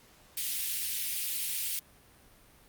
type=high-pass noise; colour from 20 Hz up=white; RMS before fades=-33 dBFS; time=0.37-1.79 s; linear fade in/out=2 ms; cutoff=2300 Hz; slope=24 dB/octave; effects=pink hiss -59 dBFS RMS until 2.68 s + Opus 48 kbps